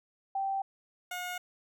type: tone pair in turn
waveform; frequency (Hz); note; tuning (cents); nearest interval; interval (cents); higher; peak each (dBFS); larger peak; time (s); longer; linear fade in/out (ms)
sine / 15% pulse; 780 / 720.2; G5 / F#5; -9 / -47; minor second; 138; first; -29 / -29; neither; 0.35-0.62 / 1.11-1.38; neither; 5
effects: none